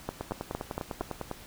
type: two click trains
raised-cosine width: 1 ms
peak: -19 / -17 dBFS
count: 12 / 5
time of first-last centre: 0.21-1.313 / 0.09-1.01 s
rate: 9.97 / 4.35 Hz
effects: pink hiss -49 dBFS RMS until 1.46 s